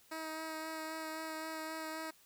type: tone with vibrato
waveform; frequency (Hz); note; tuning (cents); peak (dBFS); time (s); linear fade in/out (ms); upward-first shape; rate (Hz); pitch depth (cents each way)
10% pulse; 317.4; D#4; +35; -32; 0.11-2.11; 10; sine; 3.8; 14
effects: white hiss -65 dBFS RMS until 2.25 s